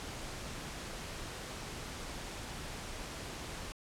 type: noise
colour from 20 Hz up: pink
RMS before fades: -43 dBFS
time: 0-3.72 s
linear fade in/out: 0 ms
effects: low-pass 9000 Hz 12 dB/octave